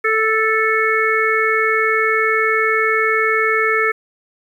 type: harmonic tone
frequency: 440 Hz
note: A4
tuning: in tune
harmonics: 1 / 3 / 4 / 5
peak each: -19 / -19 / -19 / -19 dBFS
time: 0.04-3.92 s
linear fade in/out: 10 ms
effects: 8-bit